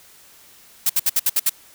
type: noise bursts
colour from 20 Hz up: blue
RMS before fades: -17 dBFS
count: 7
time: 0.86-1.496 s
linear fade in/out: 5 ms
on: 36 ms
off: 64 ms
effects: white hiss -49 dBFS RMS until 1.74 s